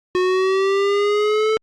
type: exponential sweep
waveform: square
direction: up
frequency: 363.3 to 440 Hz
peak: -16 dBFS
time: 0.15-1.57 s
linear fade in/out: 0 ms
effects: low-pass 4000 Hz 12 dB/octave + Opus 48 kbps